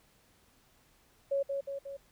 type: tone with echo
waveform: sine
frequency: 554.4 Hz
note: C#5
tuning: in tune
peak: -27 dBFS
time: 1.31-1.43 s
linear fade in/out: 10 ms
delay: 180 ms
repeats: 3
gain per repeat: -4 dB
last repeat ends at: 1.97 s
effects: pink hiss -66 dBFS RMS until 2.11 s